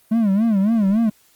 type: tone with vibrato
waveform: triangle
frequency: 210.8 Hz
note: G#3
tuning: 26 cents sharp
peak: -12 dBFS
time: 0.11-1.1 s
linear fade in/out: 10 ms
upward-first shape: sine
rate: 3.6 Hz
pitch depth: 170 cents each way
effects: white hiss -56 dBFS RMS until 1.35 s + Opus 32 kbps